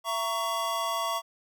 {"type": "chord", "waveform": "square", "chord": "A# diminished", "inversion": "second", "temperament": "just", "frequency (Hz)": [671.3, 932.3, 1118.8], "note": ["E5", "A#5", "C#6"], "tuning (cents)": [31, 0, 16], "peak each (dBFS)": [-34, -35, -31], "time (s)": [0.04, 1.22], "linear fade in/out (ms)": 50, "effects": []}